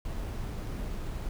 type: noise with sample-and-hold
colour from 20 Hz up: brown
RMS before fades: -35 dBFS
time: 0.05-1.29 s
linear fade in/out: 2 ms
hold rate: 11025 Hz
effects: none